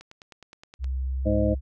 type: click train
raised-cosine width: 0.2 ms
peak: -28 dBFS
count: 9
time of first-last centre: 0.01-0.843 s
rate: 9.6 Hz
type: tone with pitch glide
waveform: sine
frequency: 65.1 to 65.93 Hz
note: C2 to C2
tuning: -8 to +14 cents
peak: -25 dBFS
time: 0.79-1.61 s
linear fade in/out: 50 ms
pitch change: +22 cents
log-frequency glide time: 1.04-1.37 s
type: harmonic tone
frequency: 103.83 Hz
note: G#2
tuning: in tune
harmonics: 1 / 2 / 3 / 5 / 6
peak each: -27 / -27 / -27 / -27 / -27 dBFS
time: 1.25-1.55 s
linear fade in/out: 20 ms
effects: none